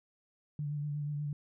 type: tone with vibrato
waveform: sine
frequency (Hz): 146.9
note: D3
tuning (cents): +1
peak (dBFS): -33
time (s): 0.59-1.33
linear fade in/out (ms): 2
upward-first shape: sine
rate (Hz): 8.3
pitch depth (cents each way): 28
effects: none